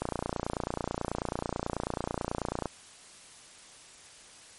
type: click train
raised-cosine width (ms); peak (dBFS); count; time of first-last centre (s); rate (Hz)
1; -16; 78; 0.02-2.657; 29.2
effects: white hiss -52 dBFS RMS until 4.58 s + MP3 48 kbps